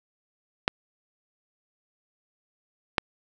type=clicks; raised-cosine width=0.3 ms; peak=-4 dBFS; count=2; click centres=0.679 / 2.982 s; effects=none